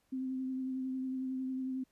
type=tone with vibrato; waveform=sine; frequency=260.5 Hz; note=C4; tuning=7 cents flat; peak=-34 dBFS; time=0.12-1.84 s; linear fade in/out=10 ms; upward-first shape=triangle; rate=11 Hz; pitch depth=22 cents each way; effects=pink hiss -75 dBFS RMS until 1.91 s + resampled to 32000 Hz